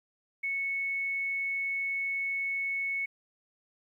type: tone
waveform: sine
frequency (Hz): 2208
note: C#7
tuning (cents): -7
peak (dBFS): -29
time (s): 0.43-3.06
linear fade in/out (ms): 10
effects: 11-bit